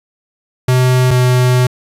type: tone pair in turn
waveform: square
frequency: 127.2 / 125.74 Hz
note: C3 / B2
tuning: -48 / +32 cents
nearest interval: unison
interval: 20 cents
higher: first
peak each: -9 dBFS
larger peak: neither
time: 0.68-1.11 / 1.11-1.67 s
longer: second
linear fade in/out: 5 ms
effects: resampled to 32000 Hz + 8-bit